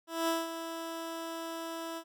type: tone with ADSR envelope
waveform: 15% pulse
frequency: 329.6 Hz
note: E4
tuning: in tune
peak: -21 dBFS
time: 0.07-2.04 s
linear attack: 210 ms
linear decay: 190 ms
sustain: -10 dB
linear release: 68 ms
effects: none